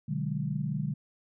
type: chord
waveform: sine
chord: G# half-diminished seventh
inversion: first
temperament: just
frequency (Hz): 124.59 / 149.51 / 186.89 / 207.7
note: B2 / D3 / F#3 / G#3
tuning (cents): +16 / +31 / +18 / 0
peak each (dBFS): -37 / -31 / -36 / -37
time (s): 0.08-0.94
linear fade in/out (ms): 10
effects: none